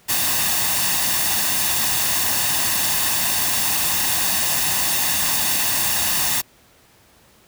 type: noise with comb filter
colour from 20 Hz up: white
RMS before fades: -20 dBFS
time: 0.08-6.42 s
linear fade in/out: 20 ms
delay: 1.1 ms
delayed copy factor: +0.55
effects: pink hiss -53 dBFS RMS until 7.47 s + high-pass 60 Hz 12 dB/octave